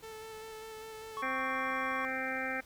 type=tone with vibrato; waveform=sawtooth; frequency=440 Hz; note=A4; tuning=in tune; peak=-40 dBFS; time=0.02-1.23 s; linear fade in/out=20 ms; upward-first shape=square; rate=5 Hz; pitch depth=13 cents each way
type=tone; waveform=triangle; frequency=1108.7 Hz; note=C#6; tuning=in tune; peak=-34 dBFS; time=1.17-2.05 s; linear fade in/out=0 ms
type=harmonic tone; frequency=261.6 Hz; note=C4; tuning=in tune; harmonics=1 / 2 / 3 / 5 / 6 / 7 / 8 / 9; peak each=-42 / -41 / -42 / -44 / -39 / -41 / -41 / -42 dBFS; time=1.22-2.61 s; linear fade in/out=10 ms
effects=pink hiss -59 dBFS RMS until 2.65 s